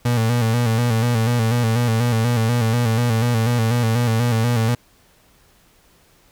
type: tone with vibrato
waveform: 35% pulse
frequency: 116.54 Hz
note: A#2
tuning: in tune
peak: -14 dBFS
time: 0.05-4.75 s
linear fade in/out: 5 ms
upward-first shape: square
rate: 4.1 Hz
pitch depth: 63 cents each way
effects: pink hiss -55 dBFS RMS until 6.31 s